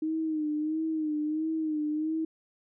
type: tone with vibrato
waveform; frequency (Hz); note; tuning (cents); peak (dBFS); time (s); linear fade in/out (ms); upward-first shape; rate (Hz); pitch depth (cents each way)
sine; 310.3; D#4; -5; -27; 0.02-2.25; 5; sine; 1.5; 56
effects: none